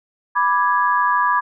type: chord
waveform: sine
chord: G# diminished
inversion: first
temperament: equal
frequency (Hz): 987.8 / 1174.7 / 1661.2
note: B5 / D6 / G#6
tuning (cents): 0 / 0 / 0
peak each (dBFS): -17 / -19 / -21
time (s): 0.35-1.41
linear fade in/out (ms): 20
effects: none